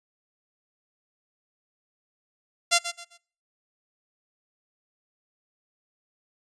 5% pulse tone with echo, 690 Hz, F5, 21 cents flat, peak -6 dBFS, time 2.71-2.79 s, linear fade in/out 20 ms, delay 130 ms, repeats 3, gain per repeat -11 dB, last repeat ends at 3.18 s, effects noise-tail reverb RT60 0.5 s tail -24 dB re dry + resampled to 22050 Hz

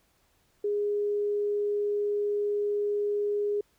sine tone, 412.2 Hz, G#4, 13 cents flat, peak -25 dBFS, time 0.64-3.61 s, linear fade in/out 5 ms, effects pink hiss -68 dBFS RMS until 3.78 s

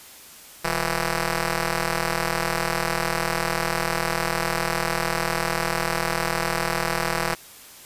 5% pulse ring-modulated tone, 166.5 Hz, E3, 18 cents sharp, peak -8 dBFS, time 0.64-7.35 s, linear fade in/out 5 ms, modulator 313 Hz, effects white hiss -45 dBFS RMS until 7.85 s + resampled to 32000 Hz

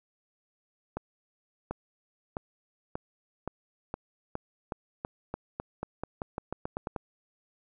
accelerating click train, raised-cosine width 1 ms, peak -19 dBFS, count 20, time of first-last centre 0.97-6.962 s, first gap 740 ms, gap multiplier 0.89, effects none

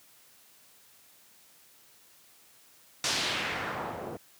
white noise with low-pass filter sweep, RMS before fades -33 dBFS, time 3.04-4.17 s, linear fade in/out 2 ms, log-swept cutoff 6200 to 490 Hz, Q 1.3, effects white hiss -59 dBFS RMS until 4.39 s + high-pass 80 Hz 12 dB/octave

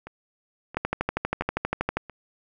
two click trains, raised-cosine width 0.5 ms, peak -9 / -24 dBFS, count 16 / 4, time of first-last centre 0.77-1.97 / 0.07-2.097 s, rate 12.5 / 1.48 Hz, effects none

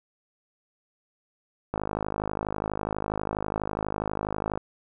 click train, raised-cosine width 1 ms, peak -14 dBFS, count 149, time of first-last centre 1.74-4.575 s, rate 52.2 Hz, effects none

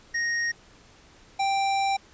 square tone pair in turn, 1867 / 785 Hz, A#6 / G5, +2 / +2 cents, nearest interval octave + minor third, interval 1500 cents, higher first, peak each -25 / -23 dBFS, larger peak second, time 0.14-0.52 / 1.39-1.97 s, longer second, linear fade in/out 10 ms, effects pink hiss -54 dBFS RMS until 2.13 s + resampled to 16000 Hz

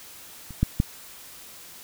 clicks, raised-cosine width 5 ms, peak -27 / -7 / -7 dBFS, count 3, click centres 0.507 / 0.63 / 0.801 s, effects white hiss -45 dBFS RMS until 1.83 s

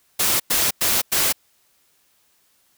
white noise bursts, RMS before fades -19 dBFS, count 4, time 0.19-1.327 s, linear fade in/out 10 ms, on 210 ms, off 99 ms, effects white hiss -62 dBFS RMS until 2.77 s

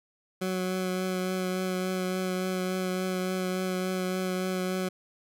20% pulse tone with vibrato, 185 Hz, F#3, in tune, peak -23 dBFS, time 0.41-4.89 s, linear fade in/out 10 ms, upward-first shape triangle, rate 3.5 Hz, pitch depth 16 cents each way, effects none

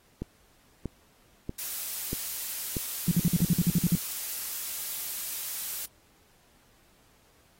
click train, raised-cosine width 3 ms, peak -19 dBFS, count 6, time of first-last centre 0.22-3.405 s, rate 1.57 Hz
blue noise, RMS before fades -34 dBFS, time 1.58-5.86 s, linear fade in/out 10 ms
sine tone bursts, 172.7 Hz, F3, 19 cents flat, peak -19 dBFS, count 11, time 3.08-3.953 s, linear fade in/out 2 ms, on 33 ms, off 51 ms
effects pink hiss -63 dBFS RMS until 7.59 s + AAC 48 kbps

